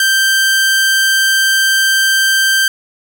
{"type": "tone", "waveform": "sawtooth", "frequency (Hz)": 1568, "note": "G6", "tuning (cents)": 0, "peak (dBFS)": -6, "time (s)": [0, 2.68], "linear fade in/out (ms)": 2, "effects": []}